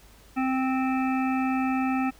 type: harmonic tone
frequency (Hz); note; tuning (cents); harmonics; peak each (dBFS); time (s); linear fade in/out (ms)
261.6; C4; 0; 1 / 3 / 5 / 7 / 9 / 10; -24 / -30 / -34 / -40 / -40 / -38; 0.36-2.11; 20
effects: added 50 Hz sine -55 dBFS peak until 2.19 s + pink hiss -55 dBFS RMS until 2.19 s